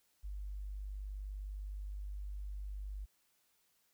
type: tone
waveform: sine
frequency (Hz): 49.76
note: G1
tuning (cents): +27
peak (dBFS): -40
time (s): 0.23-3.06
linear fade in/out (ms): 20
effects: white hiss -75 dBFS RMS until 3.93 s